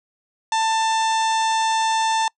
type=harmonic tone with a mistuned harmonic; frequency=890 Hz; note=A5; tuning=20 cents sharp; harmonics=1 / 2 / 3 / 4 / 5 / 6 / 7 / 8 / 9 / 10; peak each=-18 / -29 / -33 / -29 / -36 / -35 / -34 / -40 / -39 / -43 dBFS; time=0.52-2.28 s; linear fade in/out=2 ms; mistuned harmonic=5; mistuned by=-49 cents; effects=noise-tail reverb RT60 0.1 s tail -26 dB re dry